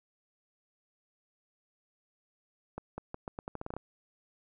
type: accelerating click train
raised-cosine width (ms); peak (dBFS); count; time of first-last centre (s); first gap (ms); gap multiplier
1; -24; 12; 2.78-3.766; 200; 0.82
effects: none